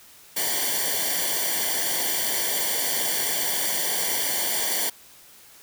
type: noise with comb filter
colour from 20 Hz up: white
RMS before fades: -25 dBFS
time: 0.36-4.9 s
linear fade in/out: 10 ms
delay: 0.77 ms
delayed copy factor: -1
effects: white hiss -50 dBFS RMS until 5.62 s